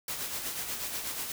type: noise with tremolo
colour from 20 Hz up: white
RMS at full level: -34 dBFS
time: 0.08-1.32 s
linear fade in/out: 2 ms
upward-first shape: sine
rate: 8.2 Hz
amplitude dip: 45%
effects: none